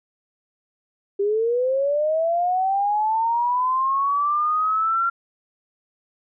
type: linear sweep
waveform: sine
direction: up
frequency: 393.9 to 1379 Hz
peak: -18 dBFS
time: 1.19-5.1 s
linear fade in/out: 10 ms
effects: none